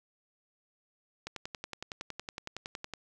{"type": "click train", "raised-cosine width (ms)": 0.2, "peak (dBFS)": -21, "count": 19, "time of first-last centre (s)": [1.27, 2.937], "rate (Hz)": 10.8, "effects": []}